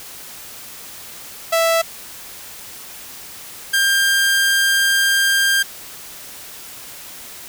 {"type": "tone pair in turn", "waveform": "sawtooth", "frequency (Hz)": [660, 1595.8], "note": ["E5", "G6"], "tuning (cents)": [2, 30], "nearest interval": "octave + minor third", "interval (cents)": 1528, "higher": "second", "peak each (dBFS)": -10, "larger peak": "neither", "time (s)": [[1.52, 1.82], [3.73, 5.63]], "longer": "second", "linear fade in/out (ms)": 10, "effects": ["white hiss -36 dBFS RMS until 7.48 s"]}